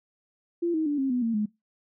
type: tone with pitch steps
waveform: sine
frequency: 342.7 / 316.1 / 291.5 / 268.9 / 248 / 228.7 / 211 Hz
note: F4 / D#4 / D4 / C4 / B3 / A#3 / G#3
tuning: -33 / +27 / -13 / +47 / +7 / -33 / +28 cents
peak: -23 dBFS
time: 0.62-1.46 s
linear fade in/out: 10 ms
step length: 120 ms
effects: noise-tail reverb RT60 0.2 s tail -22 dB re dry